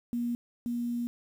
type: tone pair in turn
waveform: sine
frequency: 238.7 / 238.7 Hz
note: A#3 / A#3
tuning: +41 / +41 cents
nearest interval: unison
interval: 0 cents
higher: neither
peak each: -28 / -29 dBFS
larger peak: first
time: 0.13-0.35 / 0.66-1.07 s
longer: second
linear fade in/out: 0 ms
effects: 9-bit